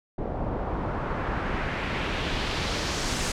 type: noise with low-pass filter sweep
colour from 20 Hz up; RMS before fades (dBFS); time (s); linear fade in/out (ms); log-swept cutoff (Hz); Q
pink; -29; 0.18-3.32; 5; 600 to 7700; 1.3
effects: none